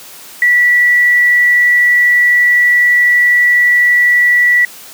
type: tone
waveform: sine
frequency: 1952 Hz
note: B6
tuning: 21 cents flat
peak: -6 dBFS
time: 0.42-4.65 s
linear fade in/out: 2 ms
effects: white hiss -34 dBFS RMS until 4.93 s + high-pass 150 Hz 12 dB/octave